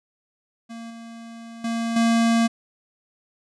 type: tone with level steps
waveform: square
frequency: 230 Hz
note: A#3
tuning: 23 cents flat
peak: -35 / -38 / -24 / -17 dBFS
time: 0.69-2.48 s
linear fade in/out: 20 ms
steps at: 0.9 / 1.64 / 1.96 s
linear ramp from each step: 5 ms
effects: resampled to 22050 Hz